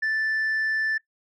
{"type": "tone", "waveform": "sine", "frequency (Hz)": 1760, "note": "A6", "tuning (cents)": 0, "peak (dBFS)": -20, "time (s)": [0.02, 0.98], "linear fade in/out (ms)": 10, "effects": ["noise-tail reverb RT60 0.1 s tail -19 dB re dry", "tanh soft clip ceiling -21 dBFS"]}